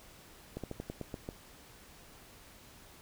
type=slowing click train; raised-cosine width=2 ms; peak=-25 dBFS; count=8; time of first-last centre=0.57-1.289 s; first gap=67 ms; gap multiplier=1.14; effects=pink hiss -56 dBFS RMS until 3.01 s